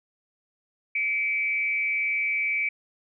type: tone with frequency modulation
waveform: sine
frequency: 2300 Hz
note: D7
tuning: 37 cents flat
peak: -23 dBFS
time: 0.95-2.69 s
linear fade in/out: 5 ms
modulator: 182 Hz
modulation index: 0.49
effects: none